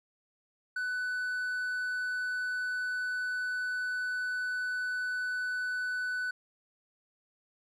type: tone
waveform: triangle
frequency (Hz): 1495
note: F#6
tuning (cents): +17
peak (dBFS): -29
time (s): 0.76-6.31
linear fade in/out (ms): 5
effects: resampled to 32000 Hz